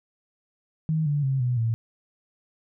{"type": "tone with pitch steps", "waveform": "sine", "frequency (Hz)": [157.9, 145.63, 134.32, 123.89, 114.26], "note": ["D#3", "D3", "C3", "B2", "A#2"], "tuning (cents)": [26, -14, 46, 6, -34], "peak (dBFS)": -21, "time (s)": [0.89, 1.74], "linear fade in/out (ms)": 0, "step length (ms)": 170, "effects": []}